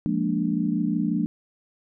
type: chord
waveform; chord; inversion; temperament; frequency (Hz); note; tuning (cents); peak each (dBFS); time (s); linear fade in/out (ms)
sine; Bb dominant seventh; second; equal; 174.61 / 207.7 / 233.1 / 293.7; F3 / Ab3 / Bb3 / D4; 0 / 0 / 0 / 0; -27; 0.06-1.26; 0
effects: none